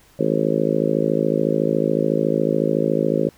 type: harmonic tone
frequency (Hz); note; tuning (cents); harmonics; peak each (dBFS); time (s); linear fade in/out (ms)
53.9; A1; -35; 3 / 4 / 5 / 6 / 7 / 8 / 9 / 10; -25 / -25 / -25 / -25 / -25 / -25 / -25 / -25; 0.19-3.29; 5
effects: pink hiss -53 dBFS RMS until 3.37 s